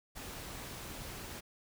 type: noise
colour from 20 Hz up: pink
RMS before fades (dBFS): -45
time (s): 0.15-1.41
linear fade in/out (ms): 20
effects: none